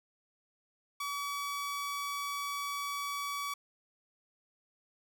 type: tone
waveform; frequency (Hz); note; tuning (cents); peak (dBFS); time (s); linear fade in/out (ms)
sawtooth; 1140; C#6; +48; -31; 1-3.54; 5
effects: none